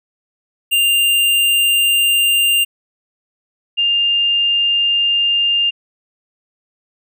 square / sine tone pair in turn, 2794 / 2805 Hz, F7 / F7, 0 / +7 cents, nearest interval unison, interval 7 cents, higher second, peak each -12 dBFS, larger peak neither, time 0.71-2.65 / 3.77-5.71 s, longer neither, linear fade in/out 20 ms, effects none

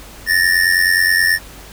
square ring-modulated tone, 1802 Hz, A6, 41 cents sharp, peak -9 dBFS, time 0.26-1.39 s, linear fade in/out 50 ms, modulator 44.7 Hz, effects added 50 Hz sine -39 dBFS peak until 1.72 s + pink hiss -38 dBFS RMS until 1.72 s

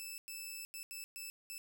10% pulse tone bursts at uneven times, 2632 Hz, E7, 3 cents flat, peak -35 dBFS, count 6, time 0-0.18 / 0.28-0.65 / 0.74-0.83 / 0.91-1.04 / 1.16-1.3 / 1.5-1.58 s, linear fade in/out 0 ms, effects none

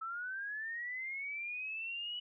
sine linear sweep, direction up, 1300 to 2960 Hz, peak -38 dBFS, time 0.01-2.2 s, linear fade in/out 10 ms, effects none

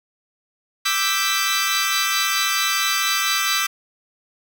15% pulse chord, E minor seventh, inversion third, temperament equal, 1174.7 / 1318.5 / 1568 / 1975.5 Hz, D6 / E6 / G6 / B6, 0 / 0 / 0 / 0 cents, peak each -18 dBFS, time 0.85-3.67 s, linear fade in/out 10 ms, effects none

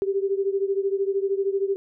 sine beating tone pair, 389.2 / 402.2 Hz, G4 / G4, -12 / +44 cents, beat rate 13 Hz, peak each -23 / -26 dBFS, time 0.02-1.76 s, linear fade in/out 0 ms, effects none

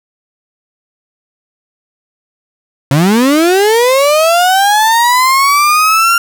35% pulse linear sweep, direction up, 130.81 to 1394 Hz, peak -5 dBFS, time 2.91-6.18 s, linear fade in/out 2 ms, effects none

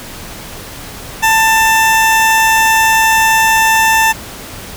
20% pulse tone, 889 Hz, A5, 18 cents sharp, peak -3 dBFS, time 1.22-4.13 s, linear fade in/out 20 ms, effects pink hiss -29 dBFS RMS until 4.76 s

